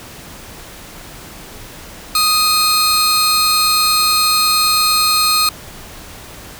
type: tone pair together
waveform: sawtooth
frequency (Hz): 1249 / 4210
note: D#6 / C8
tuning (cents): +6 / +10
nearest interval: octave + major sixth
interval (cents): 2104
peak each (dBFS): -11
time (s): 2.15-5.49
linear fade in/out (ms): 2
effects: pink hiss -35 dBFS RMS until 6.59 s